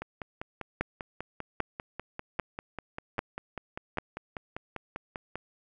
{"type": "two click trains", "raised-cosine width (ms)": 0.5, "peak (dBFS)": [-21, -13], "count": [28, 5], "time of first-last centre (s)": [[0.02, 5.356], [0.81, 3.985]], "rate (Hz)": [5.06, 1.26], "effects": []}